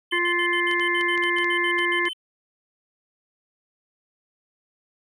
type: tone bursts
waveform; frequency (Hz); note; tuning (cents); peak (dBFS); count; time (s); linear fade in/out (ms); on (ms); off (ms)
triangle; 3063; G7; -41; -28; 15; 0.11-2.133; 5; 77; 62
type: harmonic tone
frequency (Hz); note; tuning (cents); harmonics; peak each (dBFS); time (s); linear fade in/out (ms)
349.2; F4; 0; 1 / 3 / 5 / 6; -27 / -28 / -25 / -24; 0.12-2.09; 10
type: clicks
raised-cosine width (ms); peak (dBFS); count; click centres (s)
0.2; -20; 9; 0.713 / 0.797 / 1.011 / 1.177 / 1.238 / 1.385 / 1.444 / 1.79 / 2.054
effects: none